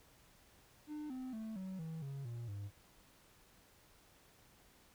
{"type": "tone with pitch steps", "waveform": "triangle", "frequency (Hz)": [301, 257.5, 220.3, 188.53, 161.3, 138.01, 118.08, 101.03], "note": ["D4", "C4", "A3", "F#3", "E3", "C#3", "A#2", "G#2"], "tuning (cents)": [43, -28, 2, 33, -37, -7, 23, -47], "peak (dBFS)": -40, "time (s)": [0.87, 2.71], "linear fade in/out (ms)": 50, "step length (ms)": 230, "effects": ["pink hiss -66 dBFS RMS until 4.94 s"]}